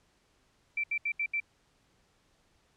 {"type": "tone bursts", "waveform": "sine", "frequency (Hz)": 2339, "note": "D7", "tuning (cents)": -8, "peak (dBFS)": -28, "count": 5, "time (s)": [0.77, 1.402], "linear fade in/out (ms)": 5, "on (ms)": 68, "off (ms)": 73, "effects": ["pink hiss -69 dBFS RMS until 2.76 s", "low-pass 8000 Hz 12 dB/octave"]}